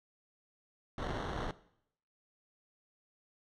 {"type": "noise with sample-and-hold", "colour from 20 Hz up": "pink", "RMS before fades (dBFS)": -38, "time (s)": [0.98, 1.51], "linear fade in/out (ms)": 2, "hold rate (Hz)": 2450, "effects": ["noise-tail reverb RT60 0.7 s tail -18 dB re dry", "low-pass 4000 Hz 12 dB/octave"]}